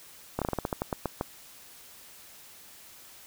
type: slowing click train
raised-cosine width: 1 ms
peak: -14 dBFS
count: 12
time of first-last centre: 0.39-1.211 s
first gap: 27 ms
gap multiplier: 1.19
effects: white hiss -51 dBFS RMS until 3.26 s